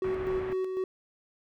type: tone with tremolo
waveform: triangle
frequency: 374.8 Hz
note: F#4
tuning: 22 cents sharp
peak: -25 dBFS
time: 0.02-0.84 s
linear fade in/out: 2 ms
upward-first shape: square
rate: 4 Hz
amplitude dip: 40%
type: low-pass noise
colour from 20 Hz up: pink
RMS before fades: -40 dBFS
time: 0.04-0.53 s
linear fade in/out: 2 ms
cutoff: 2200 Hz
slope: 24 dB/octave
effects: none